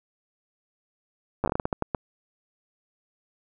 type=slowing click train; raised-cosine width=1 ms; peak=-11 dBFS; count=12; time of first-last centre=1.44-1.948 s; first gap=9 ms; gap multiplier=1.3; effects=none